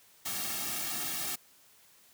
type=noise with comb filter; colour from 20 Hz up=white; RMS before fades=-35 dBFS; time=0.25-1.36 s; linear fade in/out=10 ms; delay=2 ms; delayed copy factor=-0.9; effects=white hiss -61 dBFS RMS until 2.13 s + high-pass 60 Hz 12 dB/octave